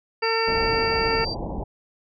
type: harmonic tone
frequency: 451.6 Hz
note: A4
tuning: 45 cents sharp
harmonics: 1 / 2 / 3 / 4 / 5 / 6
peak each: -24 / -27 / -29 / -30 / -31 / -32 dBFS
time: 0.22-1.25 s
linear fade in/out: 10 ms
type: tone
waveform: sine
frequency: 4687 Hz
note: D8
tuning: 4 cents flat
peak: -28 dBFS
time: 0.22-1.35 s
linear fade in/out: 20 ms
type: low-pass noise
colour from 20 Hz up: pink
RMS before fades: -30 dBFS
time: 0.47-1.64 s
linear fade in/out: 10 ms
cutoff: 970 Hz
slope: 96 dB/octave
effects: none